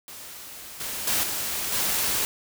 white noise with level steps, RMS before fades -41 / -32 / -24 / -29 / -25 dBFS, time 0.08-2.25 s, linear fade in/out 0 ms, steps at 0.8 / 1.07 / 1.23 / 1.72 s, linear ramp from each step 5 ms, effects none

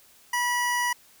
square tone pair together, 973.5 / 1945 Hz, B5 / B6, -25 / -27 cents, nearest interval octave, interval 1198 cents, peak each -27 dBFS, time 0.33-0.93 s, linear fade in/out 5 ms, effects white hiss -56 dBFS RMS until 1.2 s

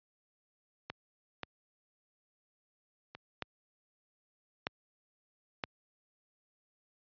clicks, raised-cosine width 0.3 ms, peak -22 / -21 / -29 / -19 / -16 / -17 dBFS, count 6, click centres 0.9 / 1.433 / 3.15 / 3.423 / 4.669 / 5.638 s, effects high-pass 80 Hz 12 dB/octave + resampled to 11025 Hz

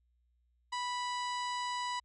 harmonic tone, 985 Hz, B5, 5 cents flat, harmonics 1 / 2 / 3 / 4 / 5 / 6 / 7 / 8 / 9, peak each -35 / -43 / -46 / -46 / -48 / -58 / -54 / -53 / -61 dBFS, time 0.72-2 s, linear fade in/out 10 ms, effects added 60 Hz sine -70 dBFS peak until 2.04 s

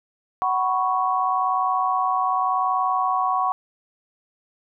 sine chord, F# suspended fourth, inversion none, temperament equal with one note detuned, 747.3 / 987.8 / 1108.7 Hz, F#5 / B5 / C#6, +17 / 0 / 0 cents, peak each -23 / -26 / -22 dBFS, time 0.42-3.52 s, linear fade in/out 0 ms, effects none

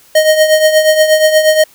square tone with tremolo, 622.3 Hz, D#5, in tune, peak -4 dBFS, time 0.15-1.64 s, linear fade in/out 5 ms, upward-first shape triangle, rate 8.4 Hz, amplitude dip 70%, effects white hiss -45 dBFS RMS until 1.74 s

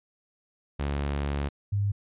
sawtooth / sine tone pair in turn, 71.1 / 101.06 Hz, C#2 / G#2, +45 / -47 cents, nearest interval tritone, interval 608 cents, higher second, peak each -23 dBFS, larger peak neither, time 0.79-1.49 / 1.72-1.92 s, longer first, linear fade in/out 10 ms, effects resampled to 8000 Hz

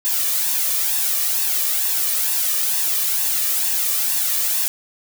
blue noise with flanger, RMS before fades -20 dBFS, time 0.05-4.68 s, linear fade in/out 0 ms, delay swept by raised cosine 1.1 to 1.72 ms, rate 2.2 Hz, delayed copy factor +0.55, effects none

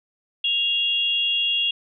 sine tone pair together, 2794 / 3323 Hz, F7 / G#7, 0 / 0 cents, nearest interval minor third, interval 300 cents, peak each -22 dBFS, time 0.44-1.71 s, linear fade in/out 5 ms, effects none

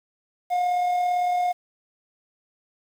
triangle tone with amplitude modulation, 716 Hz, F5, 43 cents sharp, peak -17 dBFS, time 0.5-1.53 s, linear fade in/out 20 ms, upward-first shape sine, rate 37.8 Hz, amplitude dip 30%, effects 8-bit

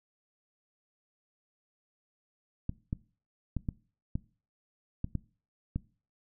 clicks, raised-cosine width 5 ms, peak -19 dBFS, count 8, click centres 2.694 / 2.929 / 3.567 / 3.688 / 4.155 / 5.044 / 5.153 / 5.76 s, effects noise-tail reverb RT60 0.4 s tail -21 dB re dry

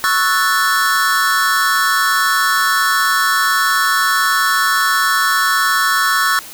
square chord, F# minor seventh, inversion second, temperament equal, 1108.7 / 1318.5 / 1480 / 1760 Hz, C#6 / E6 / F#6 / A6, 0 / 0 / 0 / 0 cents, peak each -19 dBFS, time 0.04-6.39 s, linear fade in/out 0 ms, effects white hiss -34 dBFS RMS until 6.53 s

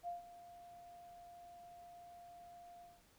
sine tone with ADSR envelope, 698.5 Hz, F5, in tune, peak -39 dBFS, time 0.03-3.02 s, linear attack 47 ms, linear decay 140 ms, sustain -15 dB, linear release 200 ms, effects pink hiss -69 dBFS RMS until 3.18 s

